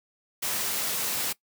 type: noise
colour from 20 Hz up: white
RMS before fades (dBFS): -29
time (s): 0.42-1.33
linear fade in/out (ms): 10
effects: noise-tail reverb RT60 0.1 s tail -20 dB re dry + high-pass 100 Hz 12 dB/octave